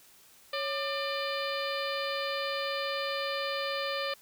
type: harmonic tone with a mistuned harmonic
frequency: 597 Hz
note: D5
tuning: 28 cents sharp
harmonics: 1 / 2 / 3 / 4 / 5 / 6 / 7 / 8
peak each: -34 / -37 / -39 / -40 / -41 / -42 / -42 / -43 dBFS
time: 0.53-4.14 s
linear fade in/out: 5 ms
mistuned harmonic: 1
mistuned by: -130 cents
effects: white hiss -58 dBFS RMS until 4.21 s